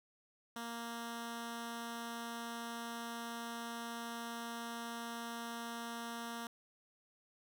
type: tone with notch filter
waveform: 10% pulse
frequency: 233.1 Hz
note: A#3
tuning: in tune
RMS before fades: -44 dBFS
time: 0.56-6.47 s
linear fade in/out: 2 ms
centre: 540 Hz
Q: 1.6
effects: none